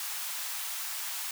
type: high-pass noise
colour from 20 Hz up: white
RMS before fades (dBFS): -36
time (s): 0-1.31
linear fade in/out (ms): 2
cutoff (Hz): 780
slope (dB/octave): 24
effects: none